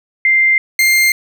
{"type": "tone pair in turn", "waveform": ["sine", "40% pulse"], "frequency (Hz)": [2093, 2106], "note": ["C7", "C7"], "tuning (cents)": [0, 11], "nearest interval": "unison", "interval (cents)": 11, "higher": "second", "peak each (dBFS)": -8, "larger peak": "neither", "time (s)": [[0.25, 0.58], [0.79, 1.12]], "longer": "neither", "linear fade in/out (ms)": 2, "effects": []}